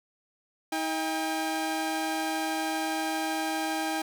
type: tone pair together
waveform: sawtooth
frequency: 317.9 / 801 Hz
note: D#4 / G5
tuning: +37 / +37 cents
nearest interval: octave + major third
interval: 1600 cents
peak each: -27 dBFS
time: 0.72-4.02 s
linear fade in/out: 5 ms
effects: none